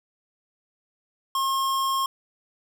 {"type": "tone", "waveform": "square", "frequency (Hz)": 1075, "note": "C6", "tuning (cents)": 47, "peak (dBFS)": -23, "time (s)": [1.35, 2.06], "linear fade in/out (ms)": 2, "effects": []}